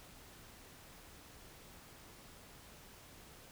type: silence
effects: pink hiss -57 dBFS RMS until 3.51 s